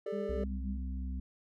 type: chord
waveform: triangle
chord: G suspended second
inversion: none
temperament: equal with one note detuned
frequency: 400.2 / 440 / 587.3 Hz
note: G4 / A4 / D5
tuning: +36 / 0 / 0 cents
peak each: -37 / -36 / -38 dBFS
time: 0.06-0.44 s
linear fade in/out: 5 ms
type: tone with tremolo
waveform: sine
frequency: 200.7 Hz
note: G3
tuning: 41 cents sharp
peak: -37 dBFS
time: 0.12-0.78 s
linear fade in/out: 10 ms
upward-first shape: sine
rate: 3.7 Hz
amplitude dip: 65%
type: harmonic tone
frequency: 64.5 Hz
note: C2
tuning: 24 cents flat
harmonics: 1 / 3 / 4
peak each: -35 / -45 / -47 dBFS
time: 0.29-1.2 s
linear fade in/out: 5 ms
effects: none